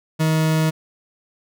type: tone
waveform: 40% pulse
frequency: 158.1 Hz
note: D#3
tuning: 28 cents sharp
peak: -15 dBFS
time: 0.19-0.71 s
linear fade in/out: 20 ms
effects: none